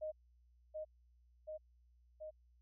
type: tone with echo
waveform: sine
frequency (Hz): 620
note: D#5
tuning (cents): -6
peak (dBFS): -39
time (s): 0.01-0.12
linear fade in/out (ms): 20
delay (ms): 730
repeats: 3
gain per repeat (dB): -2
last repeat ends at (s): 2.31
effects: added 60 Hz sine -66 dBFS peak until 2.61 s